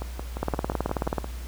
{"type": "two click trains", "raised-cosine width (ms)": 1, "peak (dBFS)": [-11, -18], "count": [15, 8], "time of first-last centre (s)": [[0.43, 1.183], [0.02, 1.244]], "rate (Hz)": [18.6, 5.72], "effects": ["added 60 Hz sine -33 dBFS peak until 1.47 s", "pink hiss -46 dBFS RMS until 1.47 s"]}